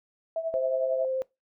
sine tone with tremolo, 654 Hz, E5, 14 cents flat, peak -24 dBFS, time 0.36-1.05 s, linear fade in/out 2 ms, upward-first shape triangle, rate 11 Hz, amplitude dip 80%
sine tone with vibrato, 523.3 Hz, C5, in tune, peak -26 dBFS, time 0.54-1.22 s, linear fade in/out 0 ms, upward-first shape triangle, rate 13 Hz, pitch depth 9 cents each way
effects noise-tail reverb RT60 0.2 s tail -22 dB re dry

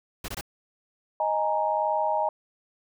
pink noise bursts, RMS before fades -34 dBFS, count 3, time 0.24-0.411 s, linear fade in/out 5 ms, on 43 ms, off 21 ms
sine chord, D# suspended fourth, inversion none, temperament equal, 622.3 / 830.6 / 932.3 Hz, D#5 / G#5 / A#5, 0 / 0 / 0 cents, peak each -27 dBFS, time 1.2-2.29 s, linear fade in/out 2 ms
effects none

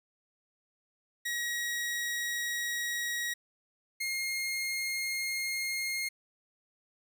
sawtooth tone pair in turn, 1903 / 2136 Hz, A#6 / C7, +35 / +35 cents, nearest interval major second, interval 200 cents, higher second, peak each -28 dBFS, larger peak neither, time 1.25-3.34 / 4-6.09 s, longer neither, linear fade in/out 10 ms, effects none

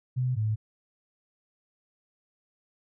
sine tone pair in turn, 126.7 / 108.31 Hz, B2 / A2, +45 / -27 cents, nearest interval minor third, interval 272 cents, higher first, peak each -24 dBFS, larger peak neither, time 0.16-0.36 / 0.36-0.56 s, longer neither, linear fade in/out 20 ms, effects none

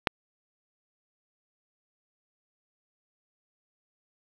click, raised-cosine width 0.3 ms, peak -5 dBFS, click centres 0.072 s, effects low-pass 5000 Hz 12 dB/octave + 7-bit

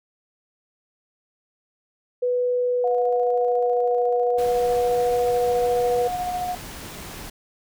sine tone with pitch glide, 493.9 to 487.9 Hz, B4 to B4, 0 to -21 cents, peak -19 dBFS, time 2.22-6.08 s, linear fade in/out 10 ms, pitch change -21 cents, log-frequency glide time 2.53-4.02 s
sine tone with tremolo, 722 Hz, F#5, 43 cents flat, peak -23 dBFS, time 2.84-6.55 s, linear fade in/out 2 ms, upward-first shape square, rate 14 Hz, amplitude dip 25%
pink noise, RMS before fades -37 dBFS, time 4.38-7.3 s, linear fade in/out 5 ms
effects none

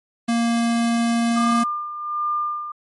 square tone, 233.1 Hz, A#3, in tune, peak -18 dBFS, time 0.28-1.64 s, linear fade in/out 10 ms
sine tone with tremolo, 1200 Hz, D6, 37 cents sharp, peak -19 dBFS, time 1.36-2.72 s, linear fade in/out 5 ms, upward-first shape sine, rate 1.3 Hz, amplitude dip 65%
effects MP3 48 kbps

